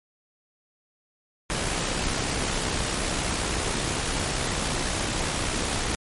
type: noise with amplitude modulation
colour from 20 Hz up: pink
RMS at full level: -25 dBFS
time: 1.5-5.95 s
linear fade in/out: 0 ms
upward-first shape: sine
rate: 65.3 Hz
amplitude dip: 40%
effects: MP3 48 kbps